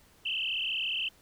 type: tone with frequency modulation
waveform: sine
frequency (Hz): 2880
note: F#7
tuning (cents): -47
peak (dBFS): -29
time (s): 0.25-1.09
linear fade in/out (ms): 10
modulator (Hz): 37.1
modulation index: 7
effects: pink hiss -61 dBFS RMS until 1.21 s